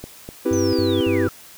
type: click train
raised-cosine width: 2 ms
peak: -19 dBFS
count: 4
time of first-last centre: 0.04-0.788 s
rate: 4.01 Hz
type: chord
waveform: triangle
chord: C major seventh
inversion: none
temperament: equal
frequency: 261.6 / 329.6 / 392 / 493.9 Hz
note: C4 / E4 / G4 / B4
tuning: 0 / 0 / 0 / 0 cents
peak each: -22 / -19 / -21 / -22 dBFS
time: 0.45-1.28 s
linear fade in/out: 10 ms
type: tone bursts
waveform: sine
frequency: 96.9 Hz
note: G2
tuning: 20 cents flat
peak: -24 dBFS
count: 3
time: 0.51-1.284 s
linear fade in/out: 0 ms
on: 220 ms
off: 57 ms
type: linear sweep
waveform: sine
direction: down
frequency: 6260 to 1279 Hz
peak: -29 dBFS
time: 0.53-1.29 s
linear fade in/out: 0 ms
effects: white hiss -44 dBFS RMS until 1.57 s